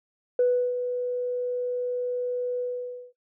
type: tone with ADSR envelope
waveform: sine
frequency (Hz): 493.9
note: B4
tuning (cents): 0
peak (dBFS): -16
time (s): 0.39-3.13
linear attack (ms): 3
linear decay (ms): 340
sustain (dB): -9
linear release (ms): 530
effects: noise-tail reverb RT60 0.1 s tail -17 dB re dry + tanh soft clip ceiling -14 dBFS